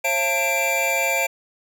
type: tone cluster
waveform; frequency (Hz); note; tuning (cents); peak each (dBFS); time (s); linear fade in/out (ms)
square; 538 / 680 / 895 / 2353; C5 / F5 / A5 / D7; +48 / -46 / +29 / +3; -27 / -27 / -30 / -22; 0.04-1.27; 10
effects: none